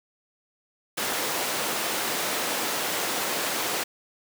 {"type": "high-pass noise", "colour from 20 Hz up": "pink", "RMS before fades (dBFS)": -28, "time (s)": [0.97, 3.84], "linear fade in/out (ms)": 10, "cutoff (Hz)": 360, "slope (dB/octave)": 12, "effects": []}